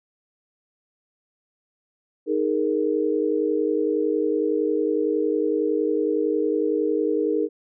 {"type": "chord", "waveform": "sine", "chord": "D# suspended fourth", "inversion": "none", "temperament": "equal", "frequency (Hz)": [311.1, 415.3, 466.2], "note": ["D#4", "G#4", "A#4"], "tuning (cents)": [0, 0, 0], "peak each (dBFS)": -24, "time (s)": [2.26, 7.49], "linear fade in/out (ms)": 50, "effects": []}